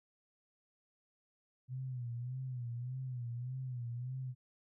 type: tone with vibrato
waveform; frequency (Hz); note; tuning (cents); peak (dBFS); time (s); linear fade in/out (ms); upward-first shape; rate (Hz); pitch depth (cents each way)
sine; 124.5; B2; +14; -38; 1.68-4.35; 50; sine; 1.7; 91
effects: none